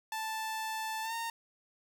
sawtooth tone with pitch glide, 880 to 919 Hz, A5 to A#5, 0 to -25 cents, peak -31 dBFS, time 0.12-1.3 s, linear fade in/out 2 ms, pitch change +75 cents, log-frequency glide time 1.02-1.14 s, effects none

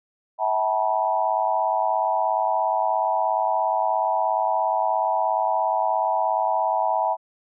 sine tone cluster, 649 / 760 / 869 / 966 Hz, E5 / F#5 / A5 / B5, -27 / +46 / -22 / -39 cents, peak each -25 dBFS, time 0.38-7.17 s, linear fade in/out 50 ms, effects none

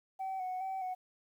sine tone with vibrato, 752 Hz, F#5, 28 cents sharp, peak -33 dBFS, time 0.19-0.95 s, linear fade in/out 20 ms, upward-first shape square, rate 2.4 Hz, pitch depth 30 cents each way, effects tanh soft clip ceiling -33 dBFS + 11-bit

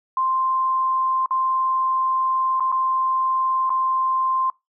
sine tone with dropouts, 1046.5 Hz, C6, in tune, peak -18 dBFS, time 0.17-4.5 s, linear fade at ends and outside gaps 2 ms, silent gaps 1.26-1.308 / 2.598-2.605 / 2.718-2.724 / 3.695-3.702 s, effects noise-tail reverb RT60 0.2 s tail -24 dB re dry

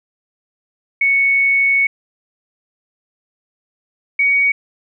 sine tone pair in turn, 2217 / 2245 Hz, C#7 / C#7, 0 / +21 cents, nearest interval unison, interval 21 cents, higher second, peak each -11 dBFS, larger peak neither, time 1.01-1.87 / 4.19-4.52 s, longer first, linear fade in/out 5 ms, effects none

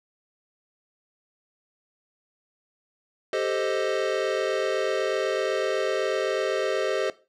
square chord, A half-diminished seventh, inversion third, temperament equal, 392 / 440 / 523.3 / 622.3 Hz, G4 / A4 / C5 / Eb5, 0 / 0 / 0 / 0 cents, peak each -30 dBFS, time 3.33-7.1 s, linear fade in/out 2 ms, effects noise-tail reverb RT60 0.3 s tail -17 dB re dry + low-pass 5000 Hz 12 dB/octave

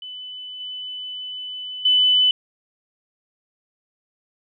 sine tone with level steps, 3002 Hz, F#7, 24 cents sharp, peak -32 / -29 / -13 dBFS, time 0.02-2.31 s, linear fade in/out 2 ms, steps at 0.6 / 1.85 s, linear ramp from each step 5 ms, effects none

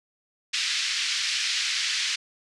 white band-pass noise, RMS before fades -27 dBFS, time 0.53-2.16 s, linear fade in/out 10 ms, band 1800 to 5500 Hz, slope 24 dB/octave, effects resampled to 24000 Hz

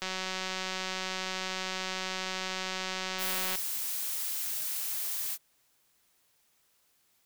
click train, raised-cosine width 0.2 ms, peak -17 dBFS, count 662, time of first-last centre 0.02-3.555 s, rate 187 Hz
blue noise, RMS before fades -34 dBFS, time 3.18-5.38 s, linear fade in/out 50 ms
effects white hiss -70 dBFS RMS until 7.25 s

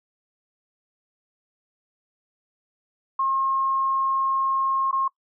sine tone with dropouts, 1074 Hz, C6, 45 cents sharp, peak -20 dBFS, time 3.19-5.08 s, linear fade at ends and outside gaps 5 ms, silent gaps 4.913-4.927 s, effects noise-tail reverb RT60 0.1 s tail -23 dB re dry

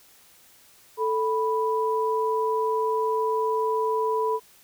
sine tone pair together, 440 / 986.4 Hz, A4 / B5, 0 / -2 cents, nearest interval octave + major second, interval 1398 cents, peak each -24 / -25 dBFS, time 0.97-4.4 s, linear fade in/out 50 ms, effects white hiss -55 dBFS RMS until 4.63 s

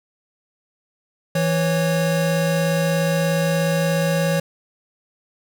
square tone pair together, 164.81 / 551.3 Hz, E3 / C#5, 0 / -10 cents, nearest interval octave + major sixth, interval 2090 cents, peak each -20 / -22 dBFS, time 1.35-4.4 s, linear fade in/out 5 ms, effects none

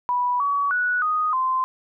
sine tone with pitch steps, 983 / 1133 / 1471 / 1243 / 1037 Hz, B5 / C#6 / F#6 / D#6 / C6, -8 / +37 / -11 / -2 / -16 cents, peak -19 dBFS, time 0.09-1.64 s, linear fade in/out 0 ms, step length 310 ms, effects none

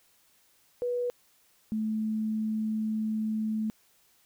sine tone pair in turn, 488.3 / 217.5 Hz, B4 / A3, -20 / -20 cents, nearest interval octave + major second, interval 1400 cents, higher first, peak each -27 dBFS, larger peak neither, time 0.82-1.1 / 1.72-3.7 s, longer second, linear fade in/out 0 ms, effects white hiss -65 dBFS RMS until 4.25 s

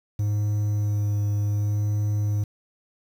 triangle tone with vibrato, 103.83 Hz, G#2, in tune, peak -19 dBFS, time 0.19-2.44 s, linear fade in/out 5 ms, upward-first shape sine, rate 0.68 Hz, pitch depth 12 cents each way, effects 8-bit

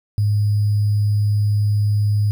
sine tone with sample-and-hold, 103.83 Hz, G#2, in tune, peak -14 dBFS, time 0.18-2.31 s, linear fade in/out 0 ms, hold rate 4900 Hz, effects none

